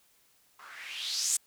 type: noise with low-pass filter sweep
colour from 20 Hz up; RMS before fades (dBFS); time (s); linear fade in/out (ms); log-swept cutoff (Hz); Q
violet; -34; 0.59-1.37; 5; 1100 to 8200; 4.1
effects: white hiss -66 dBFS RMS until 1.46 s